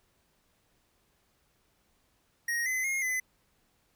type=tone with pitch steps; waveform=square; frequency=1876 / 2034 / 2142 / 2024 Hz; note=A#6 / C7 / C7 / B6; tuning=+11 / -50 / +40 / +42 cents; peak=-29 dBFS; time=2.48-3.2 s; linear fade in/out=5 ms; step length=180 ms; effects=pink hiss -71 dBFS RMS until 3.95 s